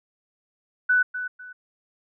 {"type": "tone with echo", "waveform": "sine", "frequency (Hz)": 1492, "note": "F#6", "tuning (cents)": 14, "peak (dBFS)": -16, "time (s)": [0.89, 1.03], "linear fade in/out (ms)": 10, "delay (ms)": 250, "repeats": 2, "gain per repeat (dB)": -11, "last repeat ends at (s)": 1.53, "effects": []}